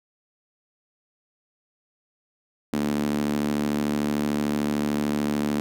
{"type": "tone with high-pass filter", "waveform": "sawtooth", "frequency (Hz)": 73.42, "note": "D2", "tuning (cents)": 0, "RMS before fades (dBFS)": -25, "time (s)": [2.73, 5.6], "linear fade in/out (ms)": 0, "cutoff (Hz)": 240, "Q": 3.7, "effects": []}